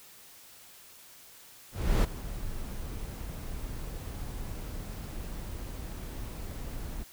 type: noise with ADSR envelope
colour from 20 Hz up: brown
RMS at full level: -21 dBFS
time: 1.71-7.04 s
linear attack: 330 ms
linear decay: 12 ms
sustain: -17 dB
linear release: 15 ms
effects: white hiss -53 dBFS RMS until 7.12 s